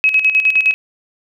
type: tone with tremolo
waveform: sine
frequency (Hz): 2557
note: D#7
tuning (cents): +47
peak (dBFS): -8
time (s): 0.04-0.74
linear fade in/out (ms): 0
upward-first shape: square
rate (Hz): 9.7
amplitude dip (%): 65
effects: none